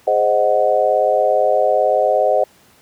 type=chord; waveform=sine; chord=Ab dominant seventh; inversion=none; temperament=equal; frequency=415.3 / 523.3 / 622.3 / 740 Hz; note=Ab4 / C5 / Eb5 / Gb5; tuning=0 / 0 / 0 / 0 cents; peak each=-22 / -17 / -16 / -18 dBFS; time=0.07-2.44 s; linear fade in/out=5 ms; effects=pink hiss -51 dBFS RMS until 2.81 s + high-pass 100 Hz 12 dB/octave